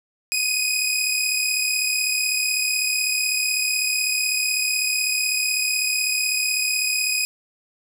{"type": "tone pair together", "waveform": "15% pulse", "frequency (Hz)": [2484, 2520], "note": ["D#7", "D#7"], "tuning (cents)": [-3, 21], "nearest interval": "unison", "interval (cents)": 24, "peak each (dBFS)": -16, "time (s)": [0.32, 7.25], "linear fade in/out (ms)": 0, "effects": []}